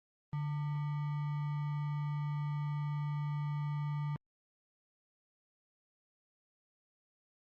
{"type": "tone with sample-and-hold", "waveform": "sine", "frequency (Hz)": 146.83, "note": "D3", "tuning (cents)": 0, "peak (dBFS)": -33, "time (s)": [0.33, 4.16], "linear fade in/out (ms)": 0, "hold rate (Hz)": 1050, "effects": ["low-pass 2000 Hz 12 dB/octave", "Opus 24 kbps"]}